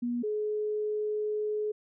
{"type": "tone pair in turn", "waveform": "sine", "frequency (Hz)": [241, 423.9], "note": ["B3", "G#4"], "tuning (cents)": [-42, 35], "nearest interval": "minor seventh", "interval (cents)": 977, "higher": "second", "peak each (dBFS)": -28, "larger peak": "neither", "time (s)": [[0.02, 0.23], [0.23, 1.72]], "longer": "second", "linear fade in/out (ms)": 10, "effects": []}